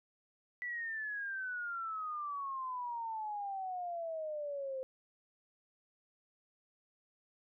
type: exponential sweep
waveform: sine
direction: down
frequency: 1975.5 to 518 Hz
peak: -37 dBFS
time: 0.62-4.83 s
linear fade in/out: 0 ms
effects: none